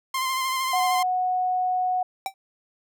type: tone with vibrato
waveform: sawtooth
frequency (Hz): 1046.5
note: C6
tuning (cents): 0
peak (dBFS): -20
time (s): 0.14-1.03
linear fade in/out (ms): 5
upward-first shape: sine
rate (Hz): 13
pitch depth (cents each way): 27
type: tone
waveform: sine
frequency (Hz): 735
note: F#5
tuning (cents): -12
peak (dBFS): -21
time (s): 0.73-2.03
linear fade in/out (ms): 5
type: tone with exponential decay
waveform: square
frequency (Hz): 775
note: G5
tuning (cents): -20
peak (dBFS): -22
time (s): 2.26-2.34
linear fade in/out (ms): 1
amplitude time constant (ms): 16
effects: none